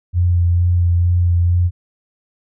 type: tone with vibrato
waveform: sine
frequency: 87.5 Hz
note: F2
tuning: 4 cents sharp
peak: -11 dBFS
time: 0.13-1.71 s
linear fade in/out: 50 ms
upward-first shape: sine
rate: 2.2 Hz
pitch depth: 18 cents each way
effects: none